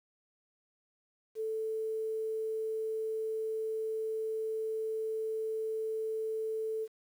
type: tone with quantisation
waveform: sine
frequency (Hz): 440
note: A4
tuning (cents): 0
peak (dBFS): -32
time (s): 1.35-6.88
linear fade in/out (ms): 50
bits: 10
effects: none